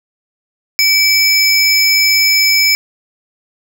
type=tone pair together; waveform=square; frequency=2300 / 5199 Hz; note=D7 / E8; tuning=-37 / -25 cents; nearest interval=octave + major second; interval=1412 cents; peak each=-12 dBFS; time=0.79-2.75 s; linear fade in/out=0 ms; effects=none